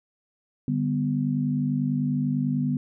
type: chord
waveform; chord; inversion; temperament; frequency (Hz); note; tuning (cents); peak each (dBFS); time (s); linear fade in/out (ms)
sine; G major; second; equal; 146.83 / 196 / 246.9; D3 / G3 / B3; 0 / 0 / 0; -26 / -30 / -25; 0.68-2.77; 2
effects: none